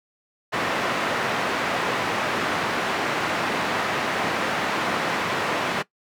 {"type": "band-pass noise", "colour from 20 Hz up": "white", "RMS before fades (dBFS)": -25, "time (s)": [0.52, 5.83], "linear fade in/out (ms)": 20, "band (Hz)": [160, 1700], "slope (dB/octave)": 12, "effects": ["noise-tail reverb RT60 0.1 s tail -19 dB re dry"]}